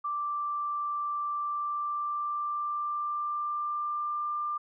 sine tone with pitch glide, 1174.7 to 1191.8 Hz, D6 to D6, 0 to +25 cents, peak -29 dBFS, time 0.04-4.58 s, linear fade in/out 10 ms, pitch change +25 cents, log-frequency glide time 1.34-4.35 s, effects none

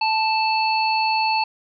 harmonic tone, 880 Hz, A5, in tune, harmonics 1 / 3 / 5, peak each -19 / -24 / -26 dBFS, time 0.01-1.44 s, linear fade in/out 5 ms, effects none

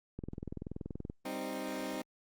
click train, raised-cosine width 3 ms, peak -27 dBFS, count 20, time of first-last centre 0.19-1.099 s, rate 20.9 Hz
20% pulse chord, C minor, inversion second, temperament equal, 196 / 261.6 / 311.1 Hz, G3 / C4 / Eb4, 0 / 0 / 0 cents, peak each -39 / -35 / -36 dBFS, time 1.25-2.02 s, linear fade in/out 5 ms
effects Opus 32 kbps

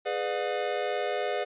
square chord, G# diminished seventh, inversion none, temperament just, 415.3 / 498.4 / 598 / 717.6 Hz, G#4 / B4 / D5 / F5, 0 / +16 / +31 / +47 cents, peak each -34 dBFS, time 0.05-1.45 s, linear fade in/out 20 ms, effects resampled to 8000 Hz

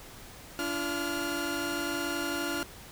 sawtooth tone cluster, 289 / 340.4 / 1412 Hz, D4 / F4 / F6, -28 / -44 / +19 cents, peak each -31 dBFS, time 0.59-2.63 s, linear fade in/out 0 ms, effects pink hiss -48 dBFS RMS until 2.91 s

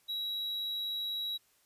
triangle tone, 3876 Hz, B7, 33 cents flat, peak -32 dBFS, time 0.08-1.38 s, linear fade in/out 20 ms, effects white hiss -69 dBFS RMS until 1.65 s + resampled to 32000 Hz

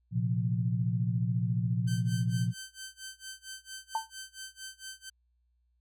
sine chord, Bb suspended second, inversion none, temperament equal, 116.54 / 130.81 / 174.61 Hz, Bb2 / C3 / F3, 0 / 0 / 0 cents, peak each -29 / -33 / -32 dBFS, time 0.11-2.54 s, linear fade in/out 50 ms
10% pulse tone with tremolo, 1545 Hz, G6, 26 cents flat, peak -31 dBFS, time 1.87-5.1 s, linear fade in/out 10 ms, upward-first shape sine, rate 4.4 Hz, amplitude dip 95%
sine tone with exponential decay, 891 Hz, A5, 22 cents sharp, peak -24 dBFS, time 3.95-4.1 s, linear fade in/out 2 ms, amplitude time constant 31 ms
effects added 60 Hz sine -69 dBFS peak until 5.8 s

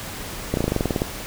slowing click train, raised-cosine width 2 ms, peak -7 dBFS, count 12, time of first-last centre 0.54-1.019 s, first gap 32 ms, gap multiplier 1.06, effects pink hiss -33 dBFS RMS until 1.26 s

